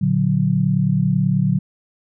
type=chord; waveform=sine; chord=Bb augmented; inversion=none; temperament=equal; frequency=116.54 / 146.83 / 185 Hz; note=Bb2 / D3 / F#3; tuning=0 / 0 / 0 cents; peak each=-22 / -18 / -18 dBFS; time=0.01-1.59 s; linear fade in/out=10 ms; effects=none